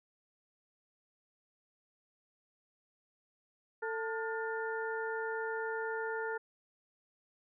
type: harmonic tone with a mistuned harmonic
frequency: 446 Hz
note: A4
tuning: 23 cents sharp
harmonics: 1 / 2 / 3 / 4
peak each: -37 / -41 / -40 / -44 dBFS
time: 3.82-6.38 s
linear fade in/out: 10 ms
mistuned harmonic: 3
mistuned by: +110 cents
effects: none